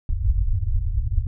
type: low-pass noise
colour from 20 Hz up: pink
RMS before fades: -21 dBFS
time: 0.09-1.27 s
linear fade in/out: 2 ms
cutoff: 110 Hz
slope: 96 dB/octave
effects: none